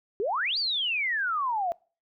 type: exponential two-way sweep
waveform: sine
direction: up then down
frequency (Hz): 375.1 to 4823 to 664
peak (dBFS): -25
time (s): 0.2-1.72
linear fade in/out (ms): 0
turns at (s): 0.58
effects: noise-tail reverb RT60 0.4 s tail -26 dB re dry